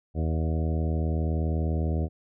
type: harmonic tone with a mistuned harmonic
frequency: 79.9 Hz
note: D#2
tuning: 47 cents sharp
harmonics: 1 / 2 / 3 / 4 / 5 / 6 / 7 / 8 / 9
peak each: -25 / -31 / -35 / -37 / -39 / -41 / -42 / -43 / -44 dBFS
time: 0.14-2.09 s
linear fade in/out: 50 ms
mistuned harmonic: 8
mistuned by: -21 cents
effects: none